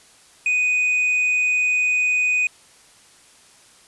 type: tone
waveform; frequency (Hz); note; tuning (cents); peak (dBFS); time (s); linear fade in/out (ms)
triangle; 2489; D#7; 0; -15; 0.46-2.47; 2
effects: white hiss -51 dBFS RMS until 3.87 s + resampled to 24000 Hz